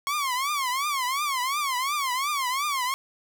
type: tone with vibrato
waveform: sawtooth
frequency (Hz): 1090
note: C#6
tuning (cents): -29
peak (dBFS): -21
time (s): 0.07-2.94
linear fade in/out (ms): 0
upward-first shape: triangle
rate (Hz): 2.8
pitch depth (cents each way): 200
effects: none